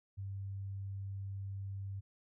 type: tone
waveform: sine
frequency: 98 Hz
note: G2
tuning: in tune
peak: -39 dBFS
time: 0.17-2.01 s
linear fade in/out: 20 ms
effects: none